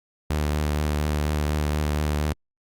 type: tone with vibrato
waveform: sawtooth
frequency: 75 Hz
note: D2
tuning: 37 cents sharp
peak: -18 dBFS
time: 0.3-2.33 s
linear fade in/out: 5 ms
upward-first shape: triangle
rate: 4.2 Hz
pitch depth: 22 cents each way
effects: Opus 48 kbps